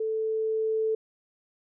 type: tone with level ramp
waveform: sine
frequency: 440 Hz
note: A4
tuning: in tune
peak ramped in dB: -26 to -23 dBFS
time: 0-0.95 s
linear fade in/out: 5 ms
effects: none